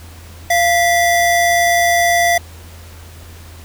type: tone pair together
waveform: square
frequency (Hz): 691.9 / 1957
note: F5 / B6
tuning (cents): -16 / -16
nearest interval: octave + tritone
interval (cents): 1800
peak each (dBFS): -13 / -17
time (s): 0.5-2.38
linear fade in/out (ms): 5
effects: added 83 Hz sine -35 dBFS peak until 3.64 s + pink hiss -41 dBFS RMS until 3.64 s